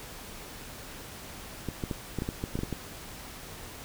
clicks, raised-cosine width 3 ms, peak -18 dBFS, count 11, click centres 1.687 / 1.838 / 1.912 / 2.187 / 2.221 / 2.289 / 2.439 / 2.555 / 2.59 / 2.634 / 2.727 s, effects pink hiss -44 dBFS RMS until 3.84 s

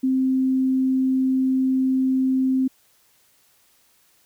sine tone, 261.6 Hz, C4, in tune, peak -17 dBFS, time 0.03-2.68 s, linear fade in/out 10 ms, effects white hiss -60 dBFS RMS until 4.25 s

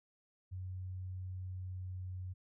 sine tone with pitch glide, 92.5 to 91.97 Hz, F#2 to F#2, 0 to -10 cents, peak -40 dBFS, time 0.51-2.34 s, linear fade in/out 20 ms, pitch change -10 cents, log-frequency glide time 1.3-2.22 s, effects none

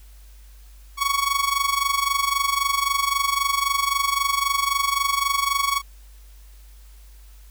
sawtooth tone with amplitude modulation, 1116 Hz, C#6, 11 cents sharp, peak -13 dBFS, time 0.97-5.82 s, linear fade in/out 50 ms, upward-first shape sine, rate 23.8 Hz, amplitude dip 75%, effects added 50 Hz sine -43 dBFS peak until 7.5 s + white hiss -56 dBFS RMS until 7.5 s

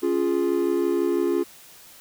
triangle chord, Db major, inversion none, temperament equal, 277.2 / 349.2 / 415.3 Hz, Db4 / F4 / Ab4, 0 / 0 / 0 cents, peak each -25 / -20 / -24 dBFS, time 0.02-1.44 s, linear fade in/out 20 ms, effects white hiss -48 dBFS RMS until 2 s

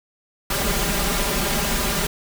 pink noise with comb filter, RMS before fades -22 dBFS, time 0.5-2.07 s, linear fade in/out 5 ms, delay 5 ms, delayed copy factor +0.8, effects none

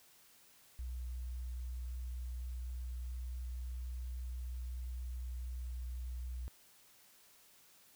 sine tone, 61.74 Hz, B1, in tune, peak -39 dBFS, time 0.79-6.48 s, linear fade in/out 0 ms, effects white hiss -64 dBFS RMS until 7.95 s

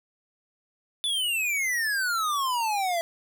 square exponential sweep, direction down, 3520 to 660 Hz, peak -25 dBFS, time 1.04-3.01 s, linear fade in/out 0 ms, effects none

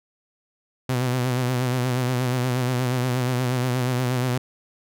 sawtooth tone with vibrato, 125.8 Hz, B2, 32 cents sharp, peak -17 dBFS, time 0.89-4.38 s, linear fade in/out 5 ms, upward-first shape sine, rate 8.4 Hz, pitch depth 54 cents each way, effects none

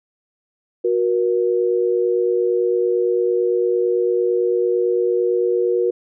sine tone pair together, 366.5 / 475.4 Hz, F#4 / A#4, -16 / +34 cents, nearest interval perfect fourth, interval 450 cents, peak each -18 dBFS, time 0.84-5.91 s, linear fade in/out 10 ms, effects none

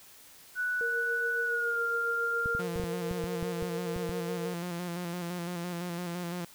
sine tone with pitch glide, 1480 to 1396.9 Hz, F#6 to F6, 0 to 0 cents, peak -28 dBFS, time 0.55-2.63 s, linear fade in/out 50 ms, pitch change -100 cents, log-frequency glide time 1.43-1.8 s
sine tone with tremolo, 466.2 Hz, A#4, in tune, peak -32 dBFS, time 0.81-4.54 s, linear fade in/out 0 ms, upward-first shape triangle, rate 7.2 Hz, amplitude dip 60%
clicks, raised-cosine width 5 ms, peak -25 dBFS, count 11, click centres 2.459 / 2.55 / 2.76 / 2.798 / 2.838 / 3.112 / 3.24 / 3.427 / 3.625 / 3.963 / 4.094 s
sawtooth tone with vibrato, 174.61 Hz, F3, in tune, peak -30 dBFS, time 2.59-6.45 s, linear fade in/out 5 ms, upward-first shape square, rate 5.9 Hz, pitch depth 36 cents each way
effects white hiss -54 dBFS RMS until 6.54 s

